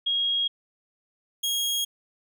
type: tone pair in turn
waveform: sine / sawtooth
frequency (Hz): 3278 / 3278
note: G#7 / G#7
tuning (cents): -23 / -23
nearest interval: unison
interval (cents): 0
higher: neither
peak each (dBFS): -22 / -21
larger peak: second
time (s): 0.06-0.48 / 1.43-1.85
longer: neither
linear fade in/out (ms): 10
effects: none